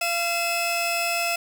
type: tone pair together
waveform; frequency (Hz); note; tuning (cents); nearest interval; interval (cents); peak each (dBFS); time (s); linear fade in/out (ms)
sawtooth; 686 / 2594; F5 / E7; -31 / -28; octave + major seventh; 2303; -22; 0.01-1.36; 5
effects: 7-bit